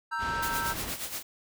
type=chord; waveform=triangle; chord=E diminished; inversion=second; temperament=equal; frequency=932.3 / 1318.5 / 1568 Hz; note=Bb5 / E6 / G6; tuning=0 / 0 / 0 cents; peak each=-32 dBFS; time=0.11-0.74 s; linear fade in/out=20 ms
type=low-pass noise; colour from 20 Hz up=pink; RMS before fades=-38 dBFS; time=0.18-0.97 s; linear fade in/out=50 ms; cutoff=4700 Hz; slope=12 dB/octave
type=noise with tremolo; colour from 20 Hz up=white; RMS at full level=-34 dBFS; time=0.42-1.23 s; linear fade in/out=10 ms; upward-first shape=sine; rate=8.5 Hz; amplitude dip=65%
effects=none